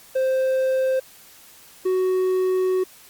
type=tone pair in turn; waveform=triangle; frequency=523.3 / 371.8 Hz; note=C5 / F#4; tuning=0 / +8 cents; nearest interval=tritone; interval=592 cents; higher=first; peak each=-16 dBFS; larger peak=neither; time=0.15-1 / 1.85-2.84 s; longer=second; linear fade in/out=10 ms; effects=white hiss -48 dBFS RMS until 3.09 s + Opus 48 kbps